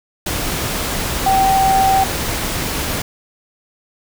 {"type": "tone in noise", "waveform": "sine", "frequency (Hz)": 772, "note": "G5", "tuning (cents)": -27, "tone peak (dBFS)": -11, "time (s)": [1.26, 2.04], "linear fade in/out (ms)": 5, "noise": "pink", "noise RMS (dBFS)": -21, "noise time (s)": [0.26, 3.02], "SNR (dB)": 7, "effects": []}